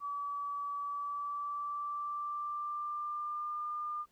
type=tone with pitch glide; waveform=sine; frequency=1146 to 1203.7 Hz; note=D6 to D6; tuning=-43 to +42 cents; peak=-35 dBFS; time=0-4.06 s; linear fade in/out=50 ms; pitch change=+85 cents; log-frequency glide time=0.79-3.64 s; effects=pink hiss -73 dBFS RMS until 4.11 s